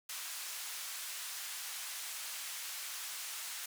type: band-pass noise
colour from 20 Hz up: white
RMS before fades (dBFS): -43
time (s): 0.09-3.66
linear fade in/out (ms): 5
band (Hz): 1100 to 12000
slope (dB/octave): 12
effects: none